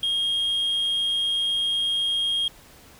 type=tone; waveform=sine; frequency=3246 Hz; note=G#7; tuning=40 cents flat; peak=-19 dBFS; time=0.03-2.48 s; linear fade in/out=2 ms; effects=tanh soft clip ceiling -20 dBFS + pink hiss -50 dBFS RMS until 2.99 s